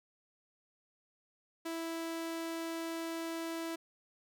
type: tone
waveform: sawtooth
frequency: 329.6 Hz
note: E4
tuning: in tune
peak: -33 dBFS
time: 1.65-3.76 s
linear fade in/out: 10 ms
effects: none